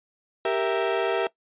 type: chord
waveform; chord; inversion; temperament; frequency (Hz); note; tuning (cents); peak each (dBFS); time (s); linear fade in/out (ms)
35% pulse; E diminished; first; equal; 392 / 466.2 / 659.3; G4 / Bb4 / E5; 0 / 0 / 0; -25; 0.45-1.27; 2
effects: noise-tail reverb RT60 0.1 s tail -20 dB re dry + resampled to 8000 Hz